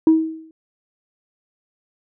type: tone with exponential decay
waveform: sine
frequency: 320 Hz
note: D#4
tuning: 49 cents sharp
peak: -5 dBFS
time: 0.07-0.51 s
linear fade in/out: 2 ms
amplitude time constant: 94 ms
effects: tanh soft clip ceiling -6 dBFS